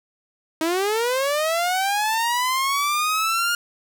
sawtooth linear sweep, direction up, 312.4 to 1424 Hz, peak -16 dBFS, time 0.61-3.55 s, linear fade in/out 2 ms, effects none

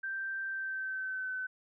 sine tone with pitch glide, 1568 to 1517.2 Hz, G6 to F#6, 0 to +43 cents, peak -34 dBFS, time 0.03-1.47 s, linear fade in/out 10 ms, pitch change -57 cents, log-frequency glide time 0.47-1.32 s, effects none

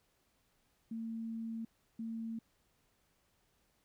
sine tone bursts at uneven times, 226.2 Hz, A3, 48 cents sharp, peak -38 dBFS, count 2, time 0.91-1.65 / 1.99-2.39 s, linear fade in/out 5 ms, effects pink hiss -75 dBFS RMS until 3.84 s

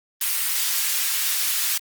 white high-pass noise, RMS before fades -23 dBFS, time 0.21-1.78 s, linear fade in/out 5 ms, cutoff 1600 Hz, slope 12 dB/octave, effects Opus 24 kbps

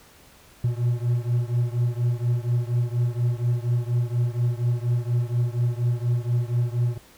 triangle beating tone pair, 118.9 / 123.1 Hz, A#2 / B2, +35 / -5 cents, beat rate 4.2 Hz, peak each -21 / -23 dBFS, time 0.64-6.98 s, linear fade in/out 5 ms, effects pink hiss -52 dBFS RMS until 7.17 s

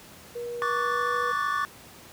sine tone with pitch glide, 478 to 486.1 Hz, A#4 to B4, +43 to -28 cents, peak -31 dBFS, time 0.35-1.32 s, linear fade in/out 10 ms, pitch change +29 cents, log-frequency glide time 0.6-1.11 s
triangle chord, D major seventh, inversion third, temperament equal with one note detuned, 1121.6 / 1174.7 / 1480 / 1760 Hz, C#6 / D6 / F#6 / A6, +20 / 0 / 0 / 0 cents, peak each -27 / -27 / -33 / -30 dBFS, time 0.62-1.65 s, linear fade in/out 0 ms
effects pink hiss -48 dBFS RMS until 2.12 s + high-pass 80 Hz 12 dB/octave

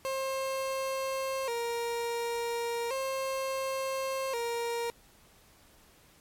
30% pulse tone with vibrato, 500 Hz, B4, 21 cents sharp, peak -28 dBFS, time 0.05-4.9 s, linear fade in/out 0 ms, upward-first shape square, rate 0.35 Hz, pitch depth 110 cents each way, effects pink hiss -60 dBFS RMS until 6.2 s + MP3 64 kbps

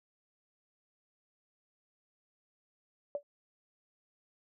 sine tone with exponential decay, 576 Hz, D5, 34 cents flat, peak -28 dBFS, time 3.15-3.23 s, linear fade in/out 1 ms, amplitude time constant 16 ms, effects none

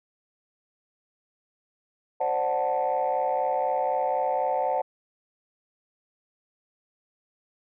sine chord, D dominant seventh, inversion third, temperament equal, 523.3 / 587.3 / 740 / 880 Hz, C5 / D5 / F#5 / A5, 0 / 0 / 0 / 0 cents, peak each -28 / -29 / -26 / -28 dBFS, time 2.2-4.82 s, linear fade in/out 10 ms, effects tanh soft clip ceiling -16 dBFS

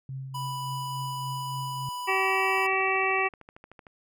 sine tone with tremolo, 133.4 Hz, C3, 34 cents sharp, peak -32 dBFS, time 0.09-1.89 s, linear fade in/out 2 ms, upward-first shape triangle, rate 3.5 Hz, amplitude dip 45%
square tone, 987.8 Hz, B5, in tune, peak -33 dBFS, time 0.34-2.67 s, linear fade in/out 10 ms
harmonic tone, 382.7 Hz, G4, 42 cents flat, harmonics 1 / 2 / 3 / 5 / 6 / 7, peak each -30 / -30 / -30 / -30 / -30 / -30 dBFS, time 2.07-3.29 s, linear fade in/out 20 ms
click train, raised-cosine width 0.5 ms, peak -32 dBFS, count 18, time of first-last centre 2.58-3.868 s, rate 13.2 Hz
effects none

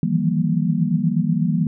sine tone cluster, 156.5 / 165.2 / 172.9 / 196.7 / 235.3 Hz, D#3 / E3 / F3 / G3 / A#3, +10 / +4 / -17 / +6 / +16 cents, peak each -23 dBFS, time 0.03-1.67 s, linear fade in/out 2 ms, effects none

